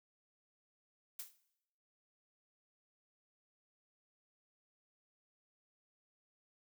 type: noise with exponential decay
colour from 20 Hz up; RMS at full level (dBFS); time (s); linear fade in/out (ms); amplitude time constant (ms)
blue; -41; 1.19-1.37; 5; 38
effects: noise-tail reverb RT60 0.8 s tail -17 dB re dry